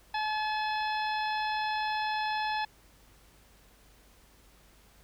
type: harmonic tone with a mistuned harmonic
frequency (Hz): 858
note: A5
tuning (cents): -44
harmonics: 1 / 2 / 3 / 4 / 5 / 6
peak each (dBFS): -30 / -36 / -40 / -42 / -44 / -46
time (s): 0.14-2.65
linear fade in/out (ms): 5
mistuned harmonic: 5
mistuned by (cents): -58
effects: added 50 Hz sine -61 dBFS peak until 5.03 s + pink hiss -61 dBFS RMS until 5.03 s